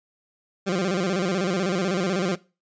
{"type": "tone with vibrato", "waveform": "20% pulse", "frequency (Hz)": 185, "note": "F#3", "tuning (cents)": 0, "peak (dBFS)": -17, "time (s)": [0.66, 2.36], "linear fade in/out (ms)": 20, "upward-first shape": "square", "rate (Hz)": 16, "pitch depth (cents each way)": 100, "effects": ["noise-tail reverb RT60 0.3 s tail -20 dB re dry", "resampled to 16000 Hz"]}